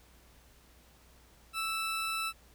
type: tone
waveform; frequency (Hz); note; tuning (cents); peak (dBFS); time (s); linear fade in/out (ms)
20% pulse; 1318.5; E6; 0; -27; 1.53-2.33; 50
effects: added 60 Hz sine -61 dBFS peak until 2.54 s + pink hiss -62 dBFS RMS until 2.54 s